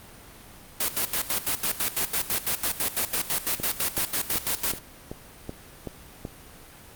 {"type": "noise with tremolo", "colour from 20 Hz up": "white", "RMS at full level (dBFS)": -25, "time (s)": [0.8, 4.79], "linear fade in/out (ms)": 5, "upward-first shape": "square", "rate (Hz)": 6, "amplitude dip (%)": 80}
{"type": "click train", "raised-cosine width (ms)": 2, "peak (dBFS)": -19, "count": 8, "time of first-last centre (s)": [3.6, 6.252], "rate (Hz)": 2.64}
{"effects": ["pink hiss -47 dBFS RMS until 6.95 s", "Opus 32 kbps"]}